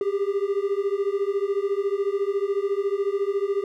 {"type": "beating tone pair", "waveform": "triangle", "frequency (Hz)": [392, 406], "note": ["G4", "G#4"], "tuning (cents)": [0, -39], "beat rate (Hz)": 14, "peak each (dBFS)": -23, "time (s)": [0.01, 3.64], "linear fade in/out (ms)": 2, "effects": []}